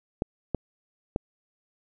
clicks, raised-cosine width 2 ms, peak -12 dBFS, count 3, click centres 0.221 / 0.547 / 1.161 s, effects none

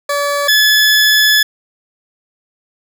20% pulse tone pair in turn, 573 / 1717.1 Hz, D5 / A6, -43 / -43 cents, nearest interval octave + perfect fifth, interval 1900 cents, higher second, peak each -9 / -3 dBFS, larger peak second, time 0.09-0.48 / 0.48-1.43 s, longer second, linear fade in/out 5 ms, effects none

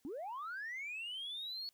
sine linear sweep, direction up, 246.9 to 4435 Hz, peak -39 dBFS, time 0.05-1.69 s, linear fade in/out 0 ms, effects tanh soft clip ceiling -38 dBFS + white hiss -75 dBFS RMS until 1.73 s

